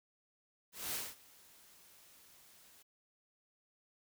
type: noise with ADSR envelope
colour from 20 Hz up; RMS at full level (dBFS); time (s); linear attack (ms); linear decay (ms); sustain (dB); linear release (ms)
white; -38; 0.72-2.83; 210; 220; -24; 13
effects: none